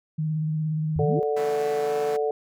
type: tone with vibrato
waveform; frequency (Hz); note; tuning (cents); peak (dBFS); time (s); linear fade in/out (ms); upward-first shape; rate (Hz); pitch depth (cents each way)
sine; 155.6; D#3; 0; -23; 0.18-1.2; 10; sine; 17; 28
type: exponential sweep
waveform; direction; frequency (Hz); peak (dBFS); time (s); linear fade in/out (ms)
sine; up; 73 to 493.9; -27; 0.96-1.23; 0
type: harmonic tone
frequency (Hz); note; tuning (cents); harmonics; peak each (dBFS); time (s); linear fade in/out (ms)
147; D3; +2; 3 / 4 / 5; -23 / -31 / -30; 0.99-2.31; 2
type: chord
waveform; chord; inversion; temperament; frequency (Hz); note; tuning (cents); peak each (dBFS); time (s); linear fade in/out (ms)
5% pulse; A major; first; equal with one note detuned; 141.5 / 164.81 / 220; C#3 / E3 / A3; +36 / 0 / 0; -29; 1.36-2.17; 10
effects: none